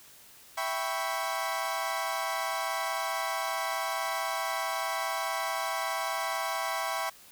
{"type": "chord", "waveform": "30% pulse", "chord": "C# half-diminished seventh", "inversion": "first", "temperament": "equal", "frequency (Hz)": [659.3, 784, 987.8, 1108.7], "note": ["E5", "G5", "B5", "C#6"], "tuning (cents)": [0, 0, 0, 0], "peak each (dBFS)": -33, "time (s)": [0.57, 7.1], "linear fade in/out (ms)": 10, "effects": ["white hiss -54 dBFS RMS until 7.31 s"]}